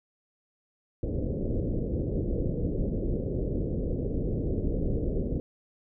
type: low-pass noise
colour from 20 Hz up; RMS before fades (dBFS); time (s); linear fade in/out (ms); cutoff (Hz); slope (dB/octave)
pink; -29; 1.03-5.4; 0; 530; 48
effects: none